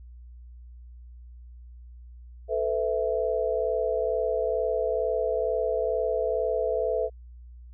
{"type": "chord", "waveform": "sine", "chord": "A suspended second", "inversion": "none", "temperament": "equal with one note detuned", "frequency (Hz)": [440, 502.2, 659.3], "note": ["A4", "B4", "E5"], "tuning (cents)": [0, 29, 0], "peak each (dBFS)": -28, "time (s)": [2.48, 7.1], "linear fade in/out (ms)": 50, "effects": ["added 60 Hz sine -43 dBFS peak until 7.73 s"]}